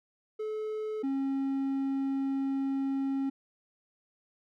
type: tone pair in turn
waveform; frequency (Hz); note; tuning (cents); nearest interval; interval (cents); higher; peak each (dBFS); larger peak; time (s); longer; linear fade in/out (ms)
triangle; 431.3 / 271.6; A4 / C#4; -35 / -35; minor sixth; 800; first; -30 / -26; second; 0.39-1.03 / 1.03-3.3; second; 10
effects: none